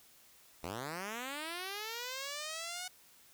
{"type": "linear sweep", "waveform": "5% pulse", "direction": "up", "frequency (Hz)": [75.7, 740], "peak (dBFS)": -28, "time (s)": [0.63, 2.88], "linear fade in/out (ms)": 5, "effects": ["white hiss -62 dBFS RMS until 3.33 s"]}